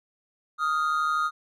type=tone pair together; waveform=triangle; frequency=1244.5 / 1396.9 Hz; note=D#6 / F6; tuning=0 / 0 cents; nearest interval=major second; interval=200 cents; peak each=-22 / -27 dBFS; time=0.58-1.31 s; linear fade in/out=50 ms; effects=none